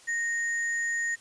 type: tone with sample-and-hold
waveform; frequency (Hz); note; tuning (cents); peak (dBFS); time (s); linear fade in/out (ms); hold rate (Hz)
sine; 1860; A#6; -4; -26; 0.07-1.16; 20; 8820
effects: white hiss -54 dBFS RMS until 1.2 s + resampled to 22050 Hz